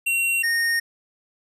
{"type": "tone pair in turn", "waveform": "square", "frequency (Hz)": [2741, 1847.6], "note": ["F7", "A#6"], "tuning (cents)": [-33, -16], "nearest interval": "perfect fifth", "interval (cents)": 683, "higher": "first", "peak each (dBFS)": [-20, -20], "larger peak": "neither", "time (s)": [[0.06, 0.43], [0.43, 0.8]], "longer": "neither", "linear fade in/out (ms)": 10, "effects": ["resampled to 32000 Hz"]}